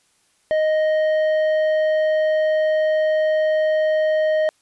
sine tone with tanh clipping, 622.3 Hz, D#5, in tune, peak -17 dBFS, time 0.51-4.49 s, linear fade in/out 0 ms, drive 8 dB, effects white hiss -62 dBFS RMS until 4.61 s + resampled to 24000 Hz

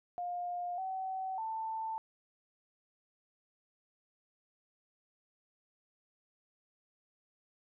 sine tone with pitch steps, 708 / 759 / 888 Hz, F5 / F#5 / A5, +23 / +44 / +16 cents, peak -35 dBFS, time 0.18-1.98 s, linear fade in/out 0 ms, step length 600 ms, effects none

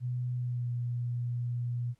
sine tone with pitch glide, 123.9 to 121 Hz, B2 to B2, +6 to -35 cents, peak -30 dBFS, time 0-1.95 s, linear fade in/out 50 ms, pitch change -41 cents, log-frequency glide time 0.35-0.71 s, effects pink hiss -74 dBFS RMS until 1.99 s + low-pass 11000 Hz 12 dB/octave

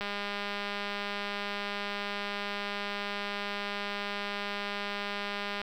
click train, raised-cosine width 0.3 ms, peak -19 dBFS, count 1139, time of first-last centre 0.01-5.616 s, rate 203 Hz, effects 9-bit

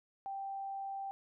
sine tone, 784 Hz, G5, in tune, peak -38 dBFS, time 0.26-1.11 s, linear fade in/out 0 ms, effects none

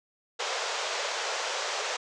pink band-pass noise, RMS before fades -32 dBFS, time 0.39-1.97 s, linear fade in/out 10 ms, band 450 to 7200 Hz, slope 48 dB/octave, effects none

